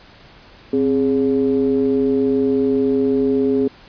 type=ring-modulated tone; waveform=triangle; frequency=75.2 Hz; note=D2; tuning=42 cents sharp; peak=-9 dBFS; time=0.73-3.68 s; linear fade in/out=5 ms; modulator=339 Hz; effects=pink hiss -45 dBFS RMS until 3.88 s + resampled to 11025 Hz